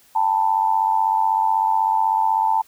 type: tone with amplitude modulation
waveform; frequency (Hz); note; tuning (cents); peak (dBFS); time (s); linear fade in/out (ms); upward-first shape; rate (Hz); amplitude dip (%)
sine; 885; A5; +10; -12; 0.15-2.62; 10; sine; 96.1; 80
effects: white hiss -54 dBFS RMS until 2.67 s